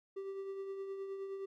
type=tone with tremolo; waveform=triangle; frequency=390 Hz; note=G4; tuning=9 cents flat; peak=-36 dBFS; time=0.16-1.46 s; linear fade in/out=10 ms; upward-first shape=triangle; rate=9.6 Hz; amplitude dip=45%; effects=none